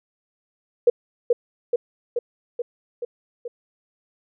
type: tone with echo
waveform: sine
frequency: 480 Hz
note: B4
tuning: 49 cents flat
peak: -10 dBFS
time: 0.87-0.9 s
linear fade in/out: 5 ms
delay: 430 ms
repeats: 6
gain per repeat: -3 dB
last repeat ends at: 3.48 s
effects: none